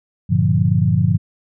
sine chord, G minor seventh, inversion none, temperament equal, 98 / 116.54 / 146.83 / 174.61 Hz, G2 / Bb2 / D3 / F3, 0 / 0 / 0 / 0 cents, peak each -18 dBFS, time 0.29-1.18 s, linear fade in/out 20 ms, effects none

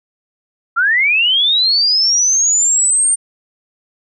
sine linear sweep, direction up, 1318.5 to 8870 Hz, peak -10 dBFS, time 0.76-3.16 s, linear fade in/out 20 ms, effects none

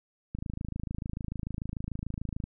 click train, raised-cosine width 5 ms, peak -22 dBFS, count 57, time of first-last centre 0.35-2.44 s, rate 26.8 Hz, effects none

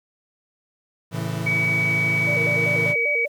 40% pulse chord, A major, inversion none, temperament equal with one note detuned, 111.79 / 138.59 / 164.81 Hz, A2 / C#3 / E3, +28 / 0 / 0 cents, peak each -28 / -30 / -27 dBFS, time 1.11-2.95 s, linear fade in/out 50 ms
sine tone, 2269 Hz, C#7, 40 cents sharp, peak -19 dBFS, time 1.46-3.26 s, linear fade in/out 10 ms
sine tone with vibrato, 523.3 Hz, C5, in tune, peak -26 dBFS, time 2.27-3.28 s, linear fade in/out 10 ms, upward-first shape square, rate 5.1 Hz, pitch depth 200 cents each way
effects 9-bit

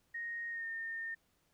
sine tone with pitch glide, 1864.7 to 1822.1 Hz, A#6 to A#6, 0 to -40 cents, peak -38 dBFS, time 0.14-1.15 s, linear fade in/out 10 ms, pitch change -40 cents, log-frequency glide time 0.5-0.67 s, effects pink hiss -75 dBFS RMS until 1.53 s

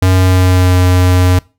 square tone with pitch glide, 92.9 to 90.78 Hz, F#2 to F#2, +7 to -32 cents, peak -7 dBFS, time 0.02-1.39 s, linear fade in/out 5 ms, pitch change -39 cents, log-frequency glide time 0.13-0.79 s, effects noise-tail reverb RT60 0.3 s tail -23 dB re dry

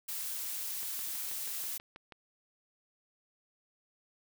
blue noise, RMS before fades -38 dBFS, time 0.08-1.78 s, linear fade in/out 10 ms
click train, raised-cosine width 0.3 ms, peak -32 dBFS, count 9, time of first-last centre 0.83-2.122 s, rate 6.19 Hz
effects none

